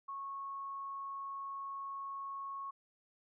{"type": "tone", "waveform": "sine", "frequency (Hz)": 1100, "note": "C#6", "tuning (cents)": -14, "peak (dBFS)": -40, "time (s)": [0.08, 2.71], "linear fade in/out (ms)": 10, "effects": []}